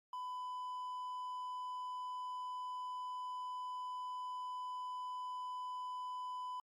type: tone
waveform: triangle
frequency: 1001 Hz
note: B5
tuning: 23 cents sharp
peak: -39 dBFS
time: 0.13-6.6 s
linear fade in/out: 2 ms
effects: Opus 48 kbps